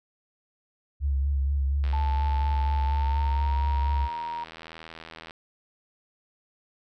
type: tone with vibrato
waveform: sine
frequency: 69.3 Hz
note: C#2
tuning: in tune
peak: -22 dBFS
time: 1-4.09 s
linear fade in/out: 50 ms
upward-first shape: sine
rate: 4.2 Hz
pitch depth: 43 cents each way
type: click train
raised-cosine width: 0.3 ms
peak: -25 dBFS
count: 283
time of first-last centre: 1.84-5.309 s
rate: 81.3 Hz
type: tone with pitch glide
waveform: sine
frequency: 879 to 942.1 Hz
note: A5 to A#5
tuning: -2 to +18 cents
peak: -30 dBFS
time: 1.93-4.44 s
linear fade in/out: 2 ms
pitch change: +120 cents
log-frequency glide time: 2.8-3.57 s
effects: none